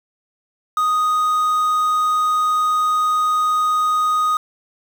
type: tone with quantisation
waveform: triangle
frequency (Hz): 1244.5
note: D#6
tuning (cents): 0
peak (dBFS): -13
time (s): 0.77-4.37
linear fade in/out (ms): 2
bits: 6
effects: none